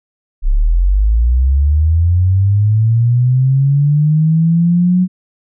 sine linear sweep, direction up, 31.52 to 185 Hz, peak -8 dBFS, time 0.42-5.08 s, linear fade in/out 50 ms, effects none

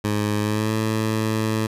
15% pulse tone with pitch glide, 104.9 to 109.67 Hz, G#2 to A2, +18 to -5 cents, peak -14 dBFS, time 0.04-1.67 s, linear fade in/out 5 ms, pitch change +77 cents, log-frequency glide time 0.4-0.74 s, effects resampled to 32000 Hz

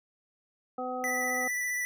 harmonic tone, 253 Hz, B3, 42 cents sharp, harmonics 1 / 2 / 3 / 5, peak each -39 / -36 / -35 / -40 dBFS, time 0.78-1.48 s, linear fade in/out 5 ms
square tone with vibrato, 1975.5 Hz, B6, in tune, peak -30 dBFS, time 1.04-1.85 s, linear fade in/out 0 ms, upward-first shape square, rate 15 Hz, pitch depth 14 cents each way
effects none

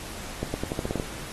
accelerating click train, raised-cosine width 2 ms, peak -14 dBFS, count 9, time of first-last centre 0.43-0.998 s, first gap 110 ms, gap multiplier 0.87, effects pink hiss -39 dBFS RMS until 1.32 s + AAC 32 kbps

